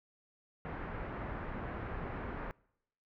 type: low-pass noise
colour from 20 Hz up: pink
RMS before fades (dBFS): -41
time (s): 0.65-2.51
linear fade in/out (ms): 0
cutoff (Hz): 1900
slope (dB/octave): 24
effects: noise-tail reverb RT60 0.8 s tail -25 dB re dry